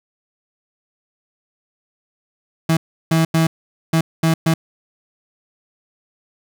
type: tone bursts at uneven times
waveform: 35% pulse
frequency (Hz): 162.4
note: E3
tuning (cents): -26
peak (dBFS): -11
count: 6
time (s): 2.69-2.77 / 3.11-3.25 / 3.34-3.47 / 3.93-4.01 / 4.23-4.34 / 4.46-4.54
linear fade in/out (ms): 5
effects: none